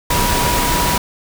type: tone in noise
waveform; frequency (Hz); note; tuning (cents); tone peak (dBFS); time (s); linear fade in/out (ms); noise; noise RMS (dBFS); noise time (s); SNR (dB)
sine; 970; B5; -31; -19; 0.1-0.98; 5; pink; -17; 0.1-0.98; -5
effects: none